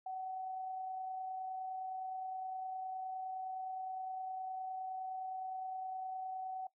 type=tone with amplitude modulation; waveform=sine; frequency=753 Hz; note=F#5; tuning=30 cents sharp; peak=-38 dBFS; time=0.06-6.67 s; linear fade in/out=5 ms; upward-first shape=sine; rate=29.7 Hz; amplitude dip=25%; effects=noise-tail reverb RT60 0.1 s tail -18 dB re dry